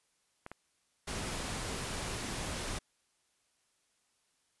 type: clicks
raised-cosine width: 0.5 ms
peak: -28 dBFS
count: 2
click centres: 0.464 / 0.516 s
type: noise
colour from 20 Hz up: pink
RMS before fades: -38 dBFS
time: 1.07-2.79 s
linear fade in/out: 10 ms
effects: white hiss -75 dBFS RMS until 4.6 s + resampled to 24000 Hz